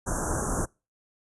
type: band-stop noise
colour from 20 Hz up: pink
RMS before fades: -28 dBFS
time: 0.06-0.66 s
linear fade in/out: 20 ms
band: 1600 to 6000 Hz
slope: 96 dB/octave
effects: noise-tail reverb RT60 0.3 s tail -26 dB re dry + resampled to 24000 Hz